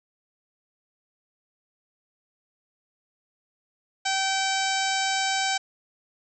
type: harmonic tone with a mistuned harmonic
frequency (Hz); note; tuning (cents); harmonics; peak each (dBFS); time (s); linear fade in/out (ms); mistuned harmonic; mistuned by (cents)
772; G5; -27; 1 / 2 / 3 / 4 / 5 / 6 / 7 / 8 / 9 / 10; -27 / -30 / -32 / -33 / -34 / -35 / -35 / -36 / -37 / -37; 4.05-5.58; 10; 9; +19
effects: none